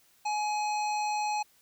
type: harmonic tone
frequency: 842 Hz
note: G#5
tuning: 24 cents sharp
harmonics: 1 / 3 / 5 / 7 / 9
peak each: -28 / -38 / -42 / -45 / -47 dBFS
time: 0.25-1.43 s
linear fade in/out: 10 ms
effects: white hiss -64 dBFS RMS until 1.61 s